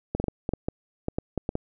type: clicks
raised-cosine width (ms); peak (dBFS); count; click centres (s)
2; -13; 12; 0.15 / 0.2 / 0.241 / 0.283 / 0.491 / 0.536 / 0.685 / 1.084 / 1.185 / 1.377 / 1.491 / 1.554
effects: none